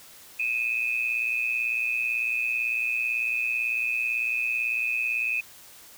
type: tone pair together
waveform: sine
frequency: 2476 / 2594 Hz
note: D#7 / E7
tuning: -9 / -28 cents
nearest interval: minor second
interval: 81 cents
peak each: -27 dBFS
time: 0.39-5.41 s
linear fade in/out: 10 ms
effects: white hiss -49 dBFS RMS until 5.97 s